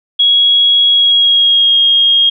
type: tone with pitch glide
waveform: sine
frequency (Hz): 3322 to 3254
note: G#7 to G#7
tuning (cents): 0 to -36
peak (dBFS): -6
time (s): 0.19-2.3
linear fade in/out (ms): 10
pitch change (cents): -36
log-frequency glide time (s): 0.88-1.77
effects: none